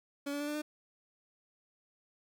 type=tone with pitch steps; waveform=30% pulse; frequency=283.4 / 287.9 / 292.4 / 297 / 301.6 Hz; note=C#4 / D4 / D4 / D4 / D4; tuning=+38 / -34 / -7 / +20 / +46 cents; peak=-32 dBFS; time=0.26-0.62 s; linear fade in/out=10 ms; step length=72 ms; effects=none